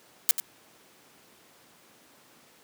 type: noise with echo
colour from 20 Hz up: blue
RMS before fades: -19 dBFS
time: 0.29-0.31 s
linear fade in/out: 0 ms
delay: 90 ms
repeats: 1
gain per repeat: -10 dB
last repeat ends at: 0.4 s
effects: pink hiss -57 dBFS RMS until 2.63 s + high-pass 200 Hz 12 dB/octave